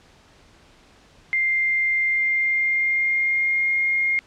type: tone with pitch glide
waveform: sine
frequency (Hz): 2100 to 2132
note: C7 to C7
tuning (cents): +6 to +32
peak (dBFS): -18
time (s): 1.33-4.19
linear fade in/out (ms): 0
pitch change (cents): +26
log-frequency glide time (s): 2.09-3.74
effects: pink hiss -53 dBFS RMS until 4.26 s + low-pass 6000 Hz 12 dB/octave